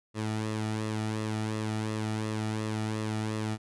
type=tone with flanger; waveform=sawtooth; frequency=108.6 Hz; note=A2; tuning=22 cents flat; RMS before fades=-32 dBFS; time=0.14-3.58 s; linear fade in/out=50 ms; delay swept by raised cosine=1.3 to 1.93 ms; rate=2.8 Hz; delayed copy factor=-0.55; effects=resampled to 24000 Hz